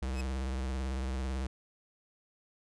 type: tone with vibrato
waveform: square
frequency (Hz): 65.41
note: C2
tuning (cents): 0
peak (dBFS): -33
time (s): 0.02-1.47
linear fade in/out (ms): 5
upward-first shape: triangle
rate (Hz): 18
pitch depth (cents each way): 91
type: tone with exponential growth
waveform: sawtooth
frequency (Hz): 2558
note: D#7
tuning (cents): +47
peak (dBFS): -35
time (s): 0.09-0.21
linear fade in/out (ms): 5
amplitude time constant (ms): 26
effects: resampled to 22050 Hz